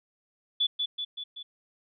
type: tone with echo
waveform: sine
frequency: 3453 Hz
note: A7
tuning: 33 cents flat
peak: -22 dBFS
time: 0.6-0.67 s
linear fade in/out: 10 ms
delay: 190 ms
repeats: 4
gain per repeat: -4 dB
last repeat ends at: 1.43 s
effects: none